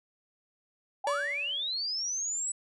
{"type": "linear sweep", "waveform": "sine", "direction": "up", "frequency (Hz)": [740, 7960], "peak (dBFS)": -30, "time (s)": [1.04, 2.52], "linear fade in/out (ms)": 5}
{"type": "tone with exponential decay", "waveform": "45% pulse", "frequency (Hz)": 572, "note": "D5", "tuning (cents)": -46, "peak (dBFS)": -27, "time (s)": [1.07, 1.72], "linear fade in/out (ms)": 2, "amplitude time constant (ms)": 140}
{"effects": ["resampled to 24000 Hz"]}